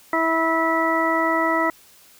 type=harmonic tone; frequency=326.3 Hz; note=E4; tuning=18 cents flat; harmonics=1 / 2 / 3 / 4 / 6; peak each=-24 / -24 / -24 / -24 / -24 dBFS; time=0.13-1.7 s; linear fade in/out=2 ms; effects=white hiss -51 dBFS RMS until 2.19 s